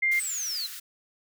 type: tone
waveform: sine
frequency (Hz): 2100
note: C7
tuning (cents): +6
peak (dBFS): -21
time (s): 0.02-0.2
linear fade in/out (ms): 10
type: high-pass noise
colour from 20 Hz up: white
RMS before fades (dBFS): -40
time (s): 0.11-0.8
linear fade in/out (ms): 10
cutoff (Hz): 1300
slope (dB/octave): 48
type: linear sweep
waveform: sine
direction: down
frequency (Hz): 8372 to 3912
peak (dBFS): -29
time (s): 0.19-0.67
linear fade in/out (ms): 10
effects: none